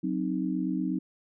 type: chord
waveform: sine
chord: C diminished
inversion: second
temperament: equal with one note detuned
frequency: 185 / 261.6 / 309.9 Hz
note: Gb3 / C4 / Eb4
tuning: 0 / 0 / -7 cents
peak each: -31 dBFS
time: 0.03-0.99 s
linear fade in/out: 10 ms
effects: none